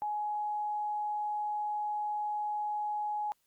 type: tone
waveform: sine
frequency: 839 Hz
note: G#5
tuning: 17 cents sharp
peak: -31 dBFS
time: 0.02-3.32 s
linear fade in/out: 0 ms
effects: white hiss -75 dBFS RMS until 3.46 s + Opus 32 kbps